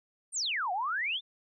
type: exponential two-way sweep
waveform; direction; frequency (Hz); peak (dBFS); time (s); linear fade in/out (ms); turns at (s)
sine; down then up; 9470 to 698.5 to 3689; -29; 0.32-1.21; 50; 0.72
effects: none